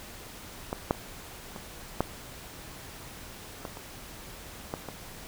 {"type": "clicks", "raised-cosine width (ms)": 1, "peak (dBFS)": [-16, -9, -30, -25, -10, -21, -27, -17, -22], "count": 9, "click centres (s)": [0.729, 0.909, 0.949, 1.562, 2.006, 3.652, 3.771, 4.739, 4.887], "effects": ["pink hiss -45 dBFS RMS until 5.27 s"]}